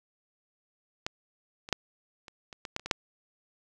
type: clicks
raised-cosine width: 0.2 ms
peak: -14 / -25 / -7 / -28 / -26 / -20 / -13 / -29 / -19 / -6 dBFS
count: 10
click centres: 1.065 / 1.689 / 1.727 / 2.282 / 2.528 / 2.652 / 2.764 / 2.796 / 2.86 / 2.912 s
effects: none